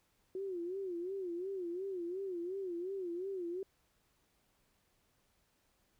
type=tone with vibrato; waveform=sine; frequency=365.9 Hz; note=F#4; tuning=19 cents flat; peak=-37 dBFS; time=0.35-3.63 s; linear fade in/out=2 ms; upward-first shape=sine; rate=2.8 Hz; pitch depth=130 cents each way; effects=pink hiss -75 dBFS RMS until 5.99 s